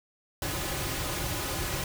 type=noise with comb filter; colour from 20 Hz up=pink; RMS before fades=-32 dBFS; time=0.42-1.84 s; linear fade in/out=2 ms; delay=4.4 ms; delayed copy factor=-0.65; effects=none